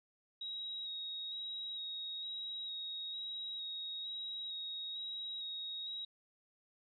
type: tone with vibrato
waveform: sine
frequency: 3800 Hz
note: A#7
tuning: 33 cents sharp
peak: -40 dBFS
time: 0.41-6.05 s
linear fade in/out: 5 ms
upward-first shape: square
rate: 1.1 Hz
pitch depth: 14 cents each way
effects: none